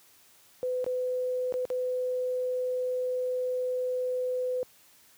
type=tone with dropouts; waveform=sine; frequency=504 Hz; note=B4; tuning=35 cents sharp; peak=-27 dBFS; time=0.63-4.63 s; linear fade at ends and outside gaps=0 ms; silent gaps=0.843-0.864 / 1.524-1.54 / 1.653-1.702 s; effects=white hiss -59 dBFS RMS until 5.17 s + high-pass 60 Hz 12 dB/octave